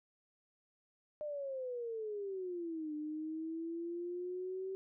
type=exponential two-way sweep; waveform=sine; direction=down then up; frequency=608 to 300 to 384.5 Hz; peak=-38 dBFS; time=1.21-4.75 s; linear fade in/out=0 ms; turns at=2.94 s; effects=none